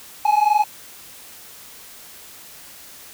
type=tone pair together; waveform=triangle; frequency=830.6 / 853 Hz; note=G#5 / G#5; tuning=0 / +46 cents; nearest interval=unison; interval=46 cents; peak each=-15 dBFS; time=0.25-0.64 s; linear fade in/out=5 ms; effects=white hiss -42 dBFS RMS until 3.13 s